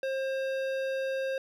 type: tone with hard clipping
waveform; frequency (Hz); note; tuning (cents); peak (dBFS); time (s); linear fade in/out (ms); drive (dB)
triangle; 533; C5; +32; -31; 0.03-1.38; 2; 17
effects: none